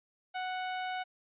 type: tone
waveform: sawtooth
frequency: 740 Hz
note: F#5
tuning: in tune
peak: -30 dBFS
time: 0.34-1.04 s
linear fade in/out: 20 ms
effects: resampled to 8000 Hz